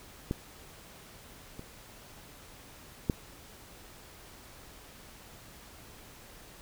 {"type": "clicks", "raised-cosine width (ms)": 3, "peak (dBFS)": [-17, -29, -13], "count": 3, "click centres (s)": [0.311, 1.594, 3.098], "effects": ["pink hiss -52 dBFS RMS until 6.61 s"]}